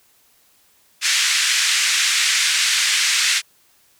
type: band-pass noise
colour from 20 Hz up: pink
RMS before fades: -18 dBFS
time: 1.01-3.42 s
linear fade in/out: 50 ms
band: 1800 to 8300 Hz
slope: 24 dB/octave
effects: white hiss -57 dBFS RMS until 3.99 s